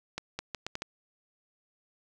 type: accelerating click train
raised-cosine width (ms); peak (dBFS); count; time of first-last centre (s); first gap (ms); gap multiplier
0.2; -17; 6; 0.18-0.821; 210; 0.75
effects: none

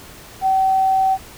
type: tone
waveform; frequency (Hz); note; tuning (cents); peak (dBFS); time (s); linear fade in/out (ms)
sine; 765; G5; -42; -13; 0.41-1.18; 50
effects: pink hiss -40 dBFS RMS until 1.37 s

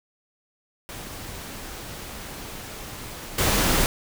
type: noise with level steps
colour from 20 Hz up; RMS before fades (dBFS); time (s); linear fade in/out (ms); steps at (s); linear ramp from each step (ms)
pink; -37 / -21; 0.89-3.86; 0; 3.38; 5
effects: none

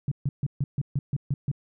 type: tone bursts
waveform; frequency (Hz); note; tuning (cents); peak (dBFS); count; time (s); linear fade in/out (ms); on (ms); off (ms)
sine; 138.9; C#3; +4; -22; 9; 0.08-1.515; 2; 35; 140
effects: none

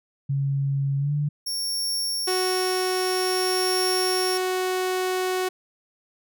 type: tone with pitch glide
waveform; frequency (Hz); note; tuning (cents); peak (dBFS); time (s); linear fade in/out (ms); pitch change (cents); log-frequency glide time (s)
sine; 138.59 to 146.83; C#3 to D3; 0 to 0; -21; 0.29-1.29; 10; +100; 0.98-1.13
type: tone with tremolo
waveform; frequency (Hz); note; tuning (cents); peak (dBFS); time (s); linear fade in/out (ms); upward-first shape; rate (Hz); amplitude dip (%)
sawtooth; 5500; F8; -27; -21; 1.46-4.38; 10; triangle; 0.52; 55
type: tone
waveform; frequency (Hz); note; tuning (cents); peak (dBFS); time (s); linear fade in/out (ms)
sawtooth; 370; F#4; 0; -19; 2.27-5.49; 10
effects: none

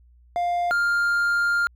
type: tone pair in turn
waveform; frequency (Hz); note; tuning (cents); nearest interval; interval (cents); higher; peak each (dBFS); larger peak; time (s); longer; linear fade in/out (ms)
triangle; 701 / 1402; F5 / F6; +6 / +6; octave; 1200; second; -19 / -17; second; 0.36-0.71 / 0.71-1.67; second; 0
effects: added 60 Hz sine -51 dBFS peak until 1.75 s

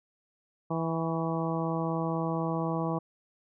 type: harmonic tone with a mistuned harmonic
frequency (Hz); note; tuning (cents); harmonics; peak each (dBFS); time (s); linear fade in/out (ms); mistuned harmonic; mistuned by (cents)
164; E3; -9; 1 / 2 / 3 / 4 / 5 / 6 / 7; -31 / -34 / -36 / -37 / -38 / -39 / -39; 0.7-2.99; 10; 7; -29
effects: none

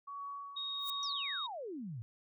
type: tone with tremolo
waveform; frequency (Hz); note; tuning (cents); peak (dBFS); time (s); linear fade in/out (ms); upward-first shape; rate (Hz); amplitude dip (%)
sine; 1126; C#6; +27; -40; 0.07-1.42; 10; sine; 1.3; 65
type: tone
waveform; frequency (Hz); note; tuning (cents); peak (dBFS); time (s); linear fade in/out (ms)
sine; 3746; A#7; +8; -37; 0.56-1.47; 10
type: noise with exponential growth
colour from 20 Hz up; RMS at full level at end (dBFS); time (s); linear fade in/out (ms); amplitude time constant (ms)
violet; -40; 0.77-0.9; 1; 28
type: exponential sweep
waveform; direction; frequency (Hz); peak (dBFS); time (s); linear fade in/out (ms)
sine; down; 5860 to 103.83; -40; 1.03-2.02; 0
effects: none

